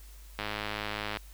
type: click train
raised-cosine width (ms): 0.3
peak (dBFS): -17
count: 83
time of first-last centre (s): 0.39-1.171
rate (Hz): 105
effects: added 50 Hz sine -47 dBFS peak until 1.33 s + white hiss -57 dBFS RMS until 1.33 s